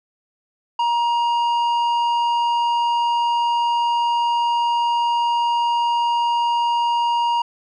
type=tone with tanh clipping; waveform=sine; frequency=945 Hz; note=A#5; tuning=23 cents sharp; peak=-18 dBFS; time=0.79-7.42 s; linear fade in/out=5 ms; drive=9 dB; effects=none